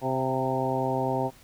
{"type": "harmonic tone with a mistuned harmonic", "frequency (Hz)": 130.9, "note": "C3", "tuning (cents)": 1, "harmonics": [1, 2, 3, 4, 5, 6, 7], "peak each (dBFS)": [-32, -32, -32, -32, -32, -32, -32], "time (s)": [0.01, 1.31], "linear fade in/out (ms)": 50, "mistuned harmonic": 5, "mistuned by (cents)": 22, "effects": ["pink hiss -54 dBFS RMS until 1.43 s"]}